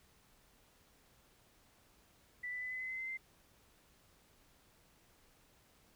sine tone with pitch steps, 1975.5 / 1990.4 / 2005 / 2021 / 2036 / 2051 / 2067 / 2082 Hz, B6 / B6 / B6 / B6 / C7 / C7 / C7 / C7, 0 / +13 / +26 / +39 / -48 / -35 / -22 / -9 cents, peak -39 dBFS, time 2.43-3.174 s, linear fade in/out 10 ms, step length 93 ms, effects pink hiss -68 dBFS RMS until 5.95 s

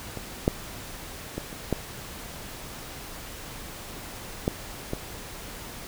clicks, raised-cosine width 2 ms, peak -20 / -6 / -16 / -25 / -10 / -9 / -15 dBFS, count 7, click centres 0.173 / 0.479 / 1.38 / 1.529 / 1.727 / 4.479 / 4.934 s, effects pink hiss -40 dBFS RMS until 5.87 s

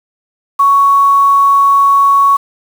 sine tone with quantisation, 1114 Hz, C#6, 8 cents sharp, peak -5 dBFS, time 0.59-2.37 s, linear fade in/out 10 ms, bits 5, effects none

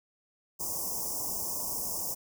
white band-stop noise, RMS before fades -34 dBFS, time 0.59-2.15 s, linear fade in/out 20 ms, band 1100 to 5100 Hz, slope 96 dB/octave, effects none

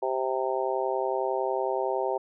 harmonic tone, 130.81 Hz, C3, in tune, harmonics 3 / 4 / 5 / 6 / 7, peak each -30 / -31 / -32 / -33 / -33 dBFS, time 0.02-2.18 s, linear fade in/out 10 ms, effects none

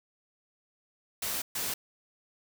white noise bursts at uneven times, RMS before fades -33 dBFS, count 2, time 1.22-1.42 / 1.55-1.74 s, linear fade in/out 5 ms, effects none

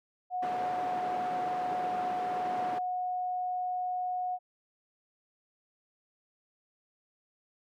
sine tone, 729 Hz, F#5, 26 cents flat, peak -30 dBFS, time 0.3-4.39 s, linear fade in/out 50 ms
white band-pass noise, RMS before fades -40 dBFS, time 0.42-2.79 s, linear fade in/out 10 ms, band 210 to 900 Hz, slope 12 dB/octave
effects none

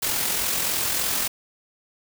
white noise with amplitude modulation, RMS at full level -23 dBFS, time 0.02-1.28 s, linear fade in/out 10 ms, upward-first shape sine, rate 43.3 Hz, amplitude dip 35%, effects none

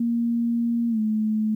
sine tone with pitch glide, 234.3 to 216.1 Hz, A#3 to A3, +9 to -31 cents, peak -20 dBFS, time 0-1.55 s, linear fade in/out 5 ms, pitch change -140 cents, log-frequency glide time 0.89-0.99 s, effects 10-bit

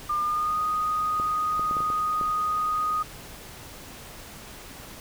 sine tone with pitch glide, 1200 to 1242.3 Hz, D6 to D#6, +37 to -3 cents, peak -23 dBFS, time 0.09-3.03 s, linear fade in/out 10 ms, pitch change +60 cents, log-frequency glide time 0.19-0.6 s
clicks, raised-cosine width 2 ms, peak -22 dBFS, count 7, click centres 1.199 / 1.595 / 1.711 / 1.768 / 1.805 / 1.902 / 2.212 s
effects pink hiss -43 dBFS RMS until 5 s

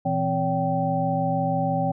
sine tone cluster, 118.1 / 164.3 / 260.7 / 567 / 775 Hz, A#2 / E3 / C4 / C#5 / G5, +23 / -5 / -6 / +39 / -20 cents, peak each -32 / -26 / -29 / -28 / -25 dBFS, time 0.05-1.92 s, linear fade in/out 10 ms, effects none

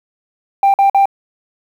sine tone bursts, 790 Hz, G5, 13 cents sharp, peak -5 dBFS, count 3, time 0.63-1.056 s, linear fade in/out 2 ms, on 110 ms, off 48 ms, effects tanh soft clip ceiling -6 dBFS + 7-bit

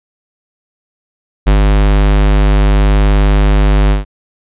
square tone with ADSR envelope, 50.4 Hz, G1, 49 cents sharp, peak -5 dBFS, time 1.46-4.05 s, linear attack 19 ms, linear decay 84 ms, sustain -2 dB, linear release 140 ms, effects resampled to 8000 Hz

